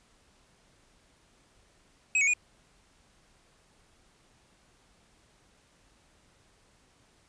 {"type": "tone with pitch steps", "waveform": "square", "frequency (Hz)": [2544, 2225, 2456], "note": ["D#7", "C#7", "D#7"], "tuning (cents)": [38, 6, -23], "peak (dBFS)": -23, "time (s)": [2.15, 2.336], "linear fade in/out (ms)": 2, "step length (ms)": 62, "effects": ["pink hiss -64 dBFS RMS until 7.28 s", "resampled to 22050 Hz"]}